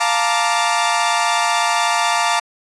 sawtooth chord, Bb major seventh, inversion second, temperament equal with one note detuned, 698.5 / 880 / 936.1 / 1174.7 Hz, F5 / A5 / Bb5 / D6, 0 / 0 / +7 / 0 cents, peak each -17 dBFS, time 0-2.4 s, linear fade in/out 10 ms, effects resampled to 22050 Hz

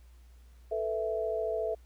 sine chord, A suspended second, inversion none, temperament equal, 440 / 493.9 / 659.3 Hz, A4 / B4 / E5, 0 / 0 / 0 cents, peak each -33 / -37 / -32 dBFS, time 0.71-1.75 s, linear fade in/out 10 ms, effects added 60 Hz sine -52 dBFS peak until 1.85 s + pink hiss -68 dBFS RMS until 1.85 s

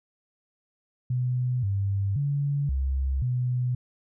sine tone with pitch steps, 125.3 / 98.8 / 142.3 / 66.9 / 124.7 Hz, B2 / G2 / C#3 / C2 / B2, +25 / +14 / +46 / +39 / +17 cents, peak -23 dBFS, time 1.1-3.75 s, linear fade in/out 5 ms, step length 530 ms, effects none

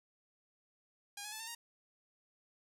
5% pulse tone with pitch steps, 813 / 841.7 / 871.4 / 902.1 / 933.9 Hz, G#5 / G#5 / A5 / A5 / A#5, -37 / +23 / -17 / +43 / +3 cents, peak -31 dBFS, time 1.17-1.55 s, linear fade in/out 5 ms, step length 76 ms, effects none

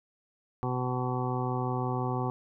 harmonic tone, 125.9 Hz, B2, 34 cents sharp, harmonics 1 / 2 / 3 / 4 / 6 / 7 / 8 / 9, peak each -31 / -36 / -36 / -40 / -37 / -38 / -43 / -39 dBFS, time 0.63-2.3 s, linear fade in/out 0 ms, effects none

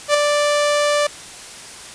sawtooth tone with ADSR envelope, 587.3 Hz, D5, in tune, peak -6 dBFS, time 0.08-1.07 s, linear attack 63 ms, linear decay 6 ms, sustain -5 dB, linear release 5 ms, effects white hiss -36 dBFS RMS until 1.94 s + resampled to 22050 Hz

